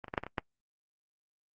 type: clicks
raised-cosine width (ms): 0.5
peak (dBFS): -26 / -28 / -20 / -13 / -22 / -25 / -14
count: 7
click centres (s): 0.043 / 0.082 / 0.139 / 0.178 / 0.236 / 0.266 / 0.382
effects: noise-tail reverb RT60 0.1 s tail -25 dB re dry + Opus 24 kbps